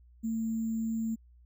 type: tone with sample-and-hold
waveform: sine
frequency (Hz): 224.2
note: A3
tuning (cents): +33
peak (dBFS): -29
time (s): 0.23-1.16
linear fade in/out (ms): 20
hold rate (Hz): 7350
effects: added 60 Hz sine -55 dBFS peak until 1.45 s